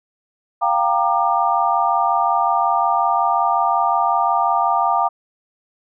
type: chord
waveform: sine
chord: G minor seventh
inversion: third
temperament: equal with one note detuned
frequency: 698.5 / 784 / 932.3 / 1196.6 Hz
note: F5 / G5 / Bb5 / D6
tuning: 0 / 0 / 0 / +32 cents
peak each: -20 dBFS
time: 0.61-5.09 s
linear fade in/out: 20 ms
effects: none